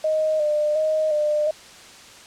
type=tone with vibrato; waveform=sine; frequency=612 Hz; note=D#5; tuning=29 cents flat; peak=-18 dBFS; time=0.04-1.51 s; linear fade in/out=5 ms; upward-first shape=square; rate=1.4 Hz; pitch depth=33 cents each way; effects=white hiss -44 dBFS RMS until 2.26 s + low-pass 7000 Hz 12 dB/octave